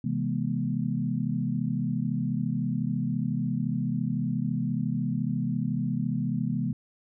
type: tone cluster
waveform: sine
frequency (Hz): 130.9 / 162.6 / 206.4 / 240.6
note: C3 / E3 / G#3 / B3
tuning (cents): +1 / -23 / -10 / -45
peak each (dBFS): -31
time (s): 0.04-6.73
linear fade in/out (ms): 5
effects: none